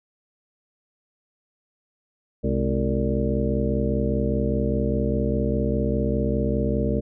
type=harmonic tone with a mistuned harmonic; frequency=65 Hz; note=C2; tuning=11 cents flat; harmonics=1 / 2 / 3 / 4 / 5 / 6 / 7 / 9; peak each=-26 / -28 / -26 / -31 / -32 / -33 / -28 / -31 dBFS; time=2.43-7.01 s; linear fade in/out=20 ms; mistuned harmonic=3; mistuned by=+130 cents; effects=none